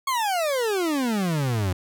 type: exponential sweep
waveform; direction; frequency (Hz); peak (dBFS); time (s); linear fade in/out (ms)
40% pulse; down; 1113 to 87.31; -21; 0.07-1.73; 5
effects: none